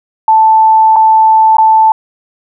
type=tone with dropouts; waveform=sine; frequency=880 Hz; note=A5; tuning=in tune; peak=-3 dBFS; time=0.28-1.92 s; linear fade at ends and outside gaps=2 ms; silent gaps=0.96-0.964 / 1.569-1.583 s; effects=none